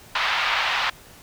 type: band-pass noise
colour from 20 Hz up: pink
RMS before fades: -23 dBFS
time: 0.15-0.9 s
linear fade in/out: 5 ms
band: 880 to 3800 Hz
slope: 24 dB/octave
effects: pink hiss -47 dBFS RMS until 1.22 s